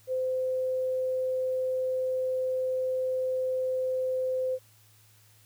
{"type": "tone", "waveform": "sine", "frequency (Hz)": 515, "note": "C5", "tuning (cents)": -28, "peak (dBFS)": -26, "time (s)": [0.07, 4.59], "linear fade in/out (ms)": 50, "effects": ["added 107 Hz sine -60 dBFS peak until 5.45 s", "white hiss -61 dBFS RMS until 5.45 s"]}